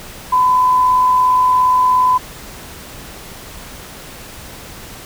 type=tone with amplitude modulation; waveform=sine; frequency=1008 Hz; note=B5; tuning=35 cents sharp; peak=-8 dBFS; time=0.32-2.18 s; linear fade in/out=10 ms; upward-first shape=sine; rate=57.2 Hz; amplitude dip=25%; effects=pink hiss -34 dBFS RMS until 5.05 s